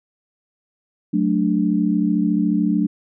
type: chord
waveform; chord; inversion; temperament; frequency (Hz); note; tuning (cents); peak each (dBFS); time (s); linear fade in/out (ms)
sine; D major; first; equal with one note detuned; 185 / 218.7 / 293.7; F#3 / A3 / D4; 0 / -10 / 0; -20; 1.13-2.87; 10
effects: none